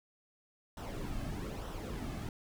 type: noise with flanger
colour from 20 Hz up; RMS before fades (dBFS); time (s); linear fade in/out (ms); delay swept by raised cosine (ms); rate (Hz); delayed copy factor
brown; -40; 0.77-2.29; 2; 0.43 to 2.13; 1.1; -0.6
effects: none